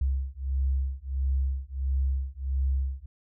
sine beating tone pair, 66.2 / 67.7 Hz, C2 / C#2, +21 / -40 cents, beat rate 1.5 Hz, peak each -28 dBFS, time 0.01-3.06 s, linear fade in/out 5 ms, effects none

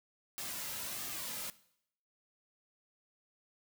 white noise with flanger, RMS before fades -41 dBFS, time 0.38-1.5 s, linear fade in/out 0 ms, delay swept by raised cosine 2 to 2.74 ms, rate 1.5 Hz, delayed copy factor -0.5, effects noise-tail reverb RT60 0.7 s tail -18 dB re dry

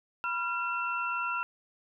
sine tone cluster, 979 / 1378 / 2696 Hz, B5 / F6 / E7, -15 / -24 / +38 cents, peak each -36 / -31 / -36 dBFS, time 0.24-1.43 s, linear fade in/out 0 ms, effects none

